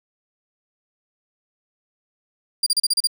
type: tone bursts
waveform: 30% pulse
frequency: 4779 Hz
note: D8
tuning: 29 cents sharp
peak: -13 dBFS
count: 7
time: 2.63-3.072 s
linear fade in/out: 5 ms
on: 34 ms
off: 34 ms
effects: none